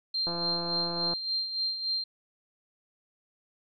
sine tone with tremolo, 4171 Hz, C8, 6 cents flat, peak -26 dBFS, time 0.14-2.04 s, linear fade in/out 5 ms, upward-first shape sine, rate 3.5 Hz, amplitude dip 60%
click train, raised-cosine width 1 ms, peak -23 dBFS, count 149, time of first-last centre 0.27-1.135 s, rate 171 Hz
effects none

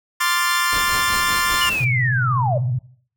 sawtooth chord, D minor seventh, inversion third, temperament equal, 1046.5 / 1174.7 / 1396.9 / 1760 Hz, C6 / D6 / F6 / A6, 0 / 0 / 0 / 0 cents, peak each -18 / -22 / -21 / -18 dBFS, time 0.2-1.7 s, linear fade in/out 10 ms
pink noise with tremolo, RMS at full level -29 dBFS, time 0.72-1.85 s, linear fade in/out 10 ms, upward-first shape triangle, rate 5.2 Hz, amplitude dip 60%
sine linear sweep, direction down, 2960 to 552 Hz, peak -19 dBFS, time 1.61-2.58 s, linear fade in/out 5 ms
sine tone with vibrato, 124.8 Hz, B2, 19 cents sharp, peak -18 dBFS, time 1.8-2.79 s, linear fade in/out 10 ms, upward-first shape sine, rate 16 Hz, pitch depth 130 cents each way
effects noise-tail reverb RT60 0.5 s tail -17 dB re dry

